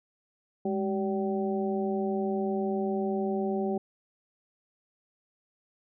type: harmonic tone with a mistuned harmonic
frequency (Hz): 192.2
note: G3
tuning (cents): -34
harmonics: 1 / 2 / 3 / 4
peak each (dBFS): -30 / -30 / -37 / -36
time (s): 0.65-3.78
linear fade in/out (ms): 5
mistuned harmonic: 1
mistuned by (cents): +110
effects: none